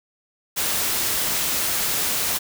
white noise, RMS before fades -23 dBFS, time 0.56-2.39 s, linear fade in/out 20 ms, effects none

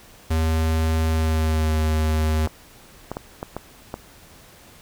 square tone with pitch glide, 80.1 to 78.23 Hz, E2 to D#2, -49 to +10 cents, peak -19 dBFS, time 0.3-2.47 s, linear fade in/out 10 ms, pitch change -41 cents, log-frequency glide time 1.09-1.76 s
clicks, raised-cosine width 1 ms, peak -14 dBFS, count 6, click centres 2.473 / 3.116 / 3.169 / 3.429 / 3.566 / 3.941 s
effects pink hiss -48 dBFS RMS until 4.81 s

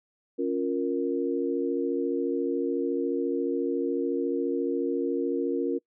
sine chord, Bb minor, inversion first, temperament equal with one note detuned, 277.2 / 351.3 / 466.2 Hz, Db4 / F4 / Bb4, 0 / +10 / 0 cents, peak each -29 dBFS, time 0.38-5.79 s, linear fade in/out 20 ms, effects noise-tail reverb RT60 0.1 s tail -24 dB re dry

